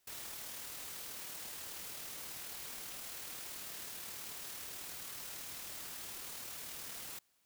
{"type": "noise with amplitude modulation", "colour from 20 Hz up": "white", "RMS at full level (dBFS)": -45, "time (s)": [0.07, 7.19], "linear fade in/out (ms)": 5, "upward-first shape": "sine", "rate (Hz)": 38.4, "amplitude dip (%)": 25, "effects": ["white hiss -75 dBFS RMS until 7.45 s"]}